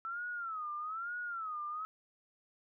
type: tone with vibrato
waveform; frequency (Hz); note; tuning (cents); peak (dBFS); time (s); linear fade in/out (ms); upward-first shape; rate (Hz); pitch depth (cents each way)
sine; 1318.5; E6; 0; -37; 0.05-1.85; 0; sine; 1.1; 170
effects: none